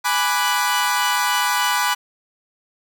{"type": "chord", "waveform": "sawtooth", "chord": "G# half-diminished seventh", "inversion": "none", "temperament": "equal", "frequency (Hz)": [830.6, 987.8, 1174.7, 1480], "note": ["G#5", "B5", "D6", "F#6"], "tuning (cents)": [0, 0, 0, 0], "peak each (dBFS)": [-21, -17, -21, -20], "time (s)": [0.04, 1.95], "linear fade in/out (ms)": 20, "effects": []}